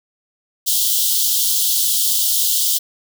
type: high-pass noise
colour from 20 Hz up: white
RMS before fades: -17 dBFS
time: 0.66-2.79 s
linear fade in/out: 20 ms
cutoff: 3000 Hz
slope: 96 dB/octave
effects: none